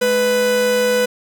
45% pulse tone pair together, 212.4 / 496.3 Hz, G#3 / B4, +39 / +8 cents, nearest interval octave + minor third, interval 1469 cents, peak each -25 / -14 dBFS, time 0.01-1.06 s, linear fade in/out 10 ms, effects none

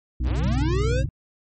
harmonic tone, 61.74 Hz, B1, in tune, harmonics 1 / 2 / 4 / 5, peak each -22 / -33 / -36 / -37 dBFS, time 0.2-1.06 s, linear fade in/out 5 ms
square linear sweep, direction up, 46.25 to 554.4 Hz, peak -26 dBFS, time 0.23-1.04 s, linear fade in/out 50 ms
sine chord, G major, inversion none, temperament equal with one note detuned, 98 / 123.47 / 144.06 Hz, G2 / B2 / D3, 0 / 0 / -33 cents, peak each -29 dBFS, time 0.42-1.09 s, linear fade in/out 5 ms
effects MP3 32 kbps

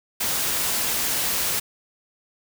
white noise, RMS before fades -24 dBFS, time 0.2-1.6 s, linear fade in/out 10 ms, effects none

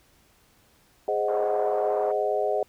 sine chord, Ab dominant seventh, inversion none, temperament equal, 415.3 / 523.3 / 622.3 / 740 Hz, Ab4 / C5 / Eb5 / Gb5, 0 / 0 / 0 / 0 cents, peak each -27 / -30 / -27 / -29 dBFS, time 1.08-2.63 s, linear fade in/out 2 ms
pink band-pass noise, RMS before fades -36 dBFS, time 1.28-2.12 s, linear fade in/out 5 ms, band 480 to 1100 Hz, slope 24 dB/octave
effects pink hiss -61 dBFS RMS until 2.68 s

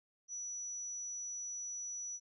sine tone, 5900 Hz, F#8, 6 cents flat, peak -40 dBFS, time 0.28-2.2 s, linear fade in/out 50 ms, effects none

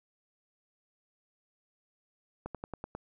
slowing click train, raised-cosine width 1 ms, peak -24 dBFS, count 6, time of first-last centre 2.46-2.95 s, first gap 87 ms, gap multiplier 1.06, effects none

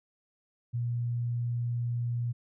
sine tone, 119.6 Hz, A#2, 45 cents sharp, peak -28 dBFS, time 0.73-2.33 s, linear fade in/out 20 ms, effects none

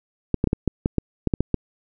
clicks, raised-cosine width 3 ms, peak -6 dBFS, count 11, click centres 0.343 / 0.441 / 0.473 / 0.531 / 0.677 / 0.859 / 0.983 / 1.273 / 1.338 / 1.406 / 1.543 s, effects none

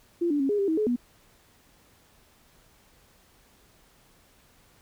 sine tone with pitch steps, 343.3 / 291.1 / 272.7 / 412.8 / 396.3 / 319.7 / 426.6 / 242.9 Hz, F4 / D4 / C#4 / G#4 / G4 / D#4 / G#4 / B3, -30 / -15 / -28 / -10 / +19 / +47 / +46 / -29 cents, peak -22 dBFS, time 0.21-0.962 s, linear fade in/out 10 ms, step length 94 ms, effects pink hiss -60 dBFS RMS until 4.81 s

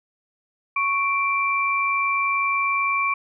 sine tone pair together, 1108.6 / 2349 Hz, C#6 / D7, 0 / 0 cents, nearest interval octave + minor second, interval 1300 cents, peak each -22 dBFS, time 0.76-3.14 s, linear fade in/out 5 ms, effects none

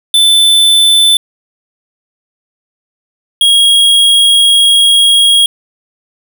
square tone pair in turn, 3520 / 3287 Hz, A7 / G#7, 0 / -19 cents, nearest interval minor second, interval 119 cents, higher first, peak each -5 dBFS, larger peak neither, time 0.14-1.17 / 3.41-5.46 s, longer second, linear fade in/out 2 ms, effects none

